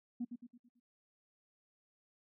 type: tone with echo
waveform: sine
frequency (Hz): 241.1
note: B3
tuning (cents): -41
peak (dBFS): -34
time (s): 0.2-0.25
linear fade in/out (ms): 10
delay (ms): 110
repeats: 5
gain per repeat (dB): -7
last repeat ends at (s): 0.8
effects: noise-tail reverb RT60 0.1 s tail -23 dB re dry + tanh soft clip ceiling -31 dBFS